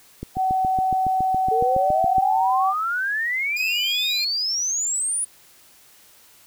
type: click train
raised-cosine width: 3 ms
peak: -17 dBFS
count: 15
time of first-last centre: 0.23-2.183 s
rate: 7.17 Hz
type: tone with pitch glide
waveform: sine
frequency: 755 to 763.3 Hz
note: F#5 to G5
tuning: +35 to -46 cents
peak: -18 dBFS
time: 0.35-2.74 s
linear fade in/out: 50 ms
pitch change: +19 cents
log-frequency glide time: 1.52-2.54 s
type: exponential sweep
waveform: sine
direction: up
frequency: 434.5 to 9956 Hz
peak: -21 dBFS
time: 1.51-5.25 s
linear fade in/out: 10 ms
type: tone with vibrato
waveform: 25% pulse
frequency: 2452 Hz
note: D#7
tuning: 26 cents flat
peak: -22 dBFS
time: 3.56-4.25 s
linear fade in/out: 10 ms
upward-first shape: triangle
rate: 2.7 Hz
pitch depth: 39 cents each way
effects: white hiss -52 dBFS RMS until 6.46 s